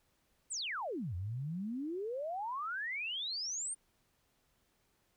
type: exponential two-way sweep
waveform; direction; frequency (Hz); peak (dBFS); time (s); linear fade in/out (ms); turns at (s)
sine; down then up; 9180 to 84.6 to 9180; -36; 0.5-3.75; 20; 1.15
effects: pink hiss -75 dBFS RMS until 5.16 s